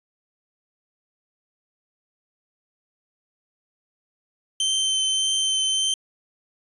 sawtooth tone with vibrato, 3100 Hz, G7, 20 cents flat, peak -17 dBFS, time 4.6-5.94 s, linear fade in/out 2 ms, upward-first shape triangle, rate 1.7 Hz, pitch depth 13 cents each way, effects resampled to 24000 Hz

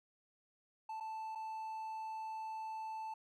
triangle tone with dropouts, 880 Hz, A5, in tune, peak -39 dBFS, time 0.89-3.14 s, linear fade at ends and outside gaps 5 ms, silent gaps 1.001-1.006 / 1.351-1.355 s, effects none

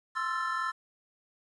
triangle chord, F major seventh, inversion second, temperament equal with one note detuned, 1046.5 / 1318.5 / 1361.1 / 1760 Hz, C6 / E6 / F6 / A6, 0 / 0 / -45 / 0 cents, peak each -33 / -32 / -35 / -34 dBFS, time 0.15-0.72 s, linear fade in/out 20 ms, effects resampled to 24000 Hz + 10-bit

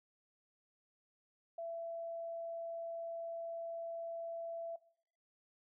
sine tone, 669 Hz, E5, 25 cents sharp, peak -40 dBFS, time 1.58-4.76 s, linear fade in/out 5 ms, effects noise-tail reverb RT60 0.6 s tail -20 dB re dry

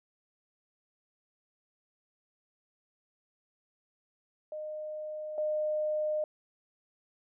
sine tone pair in turn, 613 / 610.7 Hz, D#5 / D#5, -26 / -32 cents, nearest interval unison, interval 6 cents, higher first, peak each -36 / -28 dBFS, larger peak second, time 4.52-5.38 / 5.38-6.24 s, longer neither, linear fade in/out 2 ms, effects none

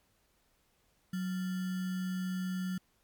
sine tone with sample-and-hold, 184.7 Hz, F#3, 3 cents flat, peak -32 dBFS, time 1.13-2.78 s, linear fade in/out 5 ms, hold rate 1575 Hz, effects pink hiss -72 dBFS RMS until 3.03 s + MP3 96 kbps

